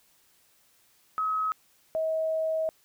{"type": "tone pair in turn", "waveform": "sine", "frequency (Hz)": [1277, 638.5], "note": ["D#6", "D#5"], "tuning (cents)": [45, 45], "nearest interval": "octave", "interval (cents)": 1200, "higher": "first", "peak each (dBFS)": -25, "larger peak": "neither", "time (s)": [[1.18, 1.52], [1.95, 2.69]], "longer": "second", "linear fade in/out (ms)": 0, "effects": ["white hiss -64 dBFS RMS until 2.84 s"]}